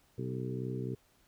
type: harmonic tone with a mistuned harmonic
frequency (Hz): 63.6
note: C2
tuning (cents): -48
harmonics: 2 / 3 / 4 / 5 / 6 / 7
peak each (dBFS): -37 / -42 / -43 / -45 / -42 / -45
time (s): 0.18-0.95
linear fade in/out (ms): 5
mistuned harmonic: 7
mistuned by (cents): -17
effects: pink hiss -68 dBFS RMS until 1.27 s